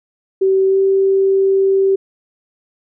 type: tone with pitch glide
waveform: sine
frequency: 383.5 to 387.7 Hz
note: G4 to G4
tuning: -38 to -19 cents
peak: -10 dBFS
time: 0.41-1.96 s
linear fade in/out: 10 ms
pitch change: +19 cents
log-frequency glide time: 0.67-0.78 s
effects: none